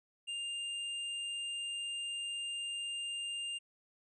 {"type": "tone with hard clipping", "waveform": "sine", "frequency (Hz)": 2802, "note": "F7", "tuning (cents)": 5, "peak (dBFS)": -38, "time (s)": [0.27, 3.59], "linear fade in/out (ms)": 20, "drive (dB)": 17, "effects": ["resampled to 22050 Hz"]}